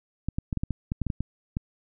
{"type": "clicks", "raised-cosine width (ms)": 5, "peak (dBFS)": -15, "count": 12, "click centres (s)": [0.286, 0.385, 0.528, 0.573, 0.635, 0.707, 0.919, 1.017, 1.067, 1.102, 1.206, 1.569], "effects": []}